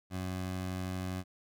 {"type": "tone", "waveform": "20% pulse", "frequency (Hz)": 92.5, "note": "F#2", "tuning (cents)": 0, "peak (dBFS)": -30, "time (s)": [0.1, 1.24], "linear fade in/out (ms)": 50, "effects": []}